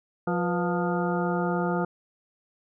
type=harmonic tone with a mistuned harmonic; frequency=176.4 Hz; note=F3; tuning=18 cents sharp; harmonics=1 / 2 / 3 / 4 / 5 / 7 / 8; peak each=-27 / -30 / -32 / -33 / -34 / -35 / -36 dBFS; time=0.27-1.85 s; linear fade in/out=5 ms; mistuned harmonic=3; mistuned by=-100 cents; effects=none